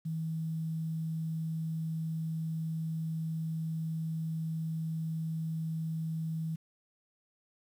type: tone with quantisation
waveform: sine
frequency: 160.8 Hz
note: E3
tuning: 43 cents flat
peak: -32 dBFS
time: 0.05-6.56 s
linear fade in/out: 10 ms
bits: 10
effects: none